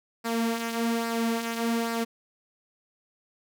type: tone with flanger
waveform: sawtooth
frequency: 230.4 Hz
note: A#3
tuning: 20 cents flat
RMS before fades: -28 dBFS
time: 0.24-2.05 s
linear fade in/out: 20 ms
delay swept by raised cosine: 0.3 to 4.6 ms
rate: 1.2 Hz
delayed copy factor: -0.5
effects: none